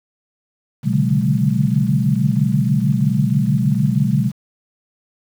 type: tone cluster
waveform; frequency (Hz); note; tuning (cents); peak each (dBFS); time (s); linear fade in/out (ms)
sine; 124.3 / 141.2 / 147.5 / 187.2 / 211.7; B2 / C#3 / D3 / F#3 / G#3; +12 / +32 / +8 / +20 / +33; -20; 0.83-4.32; 50
effects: 7-bit